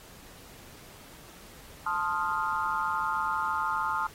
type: chord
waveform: sine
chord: F dominant seventh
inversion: first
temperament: equal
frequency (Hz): 880 / 1046.5 / 1244.5 / 1396.9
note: A5 / C6 / Eb6 / F6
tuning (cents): 0 / 0 / 0 / 0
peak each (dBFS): -32 / -33 / -31 / -33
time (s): 1.86-4.07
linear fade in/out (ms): 5
effects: pink hiss -51 dBFS RMS until 4.14 s + AAC 48 kbps